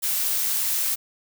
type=noise; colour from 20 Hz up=blue; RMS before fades=-24 dBFS; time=0.02-0.96 s; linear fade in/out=20 ms; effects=none